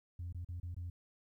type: tone with dropouts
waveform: sine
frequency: 87.31 Hz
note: F2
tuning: in tune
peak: -38 dBFS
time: 0.19-0.9 s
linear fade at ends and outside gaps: 5 ms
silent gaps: 0.326-0.346 / 0.447-0.487 / 0.6-0.63 / 0.745-0.765 s
effects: tanh soft clip ceiling -37 dBFS + 13-bit